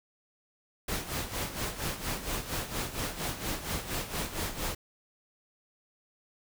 pink noise with tremolo, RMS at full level -32 dBFS, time 0.88-4.75 s, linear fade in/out 5 ms, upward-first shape sine, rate 4.3 Hz, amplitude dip 70%, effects none

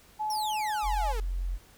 sine tone with pitch glide, 856 to 845.2 Hz, A5 to G#5, -48 to +30 cents, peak -28 dBFS, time 0.19-1.13 s, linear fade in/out 20 ms, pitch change -22 cents, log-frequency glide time 0.55-0.86 s
sawtooth exponential sweep, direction down, 5760 to 415.3 Hz, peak -32 dBFS, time 0.3-1.2 s, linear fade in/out 2 ms
sine tone, 44.5 Hz, F1, 33 cents sharp, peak -28 dBFS, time 0.82-1.59 s, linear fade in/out 50 ms
effects pink hiss -57 dBFS RMS until 1.77 s

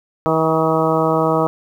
harmonic tone with a mistuned harmonic, 160.2 Hz, E3, 49 cents flat, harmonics 1 / 2 / 3 / 4 / 5 / 6 / 7 / 8, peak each -22 / -21 / -19 / -20 / -24 / -24 / -24 / -24 dBFS, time 0.26-1.47 s, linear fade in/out 0 ms, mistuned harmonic 8, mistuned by -19 cents, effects 8-bit

